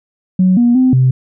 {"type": "tone with pitch steps", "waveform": "sine", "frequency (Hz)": [185, 239.4, 257.1, 129.3], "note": ["F#3", "A#3", "C4", "C3"], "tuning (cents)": [0, 46, -30, -20], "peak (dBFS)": -6, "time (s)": [0.39, 1.11], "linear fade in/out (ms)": 5, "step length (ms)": 180, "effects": ["tanh soft clip ceiling -2 dBFS"]}